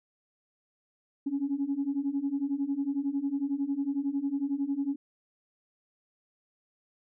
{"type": "beating tone pair", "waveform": "sine", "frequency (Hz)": [272.6, 283.6], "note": ["C#4", "C#4"], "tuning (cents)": [-29, 40], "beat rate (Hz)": 11, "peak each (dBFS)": [-31, -29], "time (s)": [1.26, 4.96], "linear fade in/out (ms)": 10, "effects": ["tanh soft clip ceiling -21 dBFS"]}